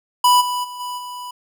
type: tone with level steps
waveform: square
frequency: 987.8 Hz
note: B5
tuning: in tune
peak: -11 / -21 / -31 / -26 / -30 dBFS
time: 0.24-1.31 s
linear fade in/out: 5 ms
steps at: 0.4 / 0.63 / 0.79 / 0.97 s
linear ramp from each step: 20 ms
effects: none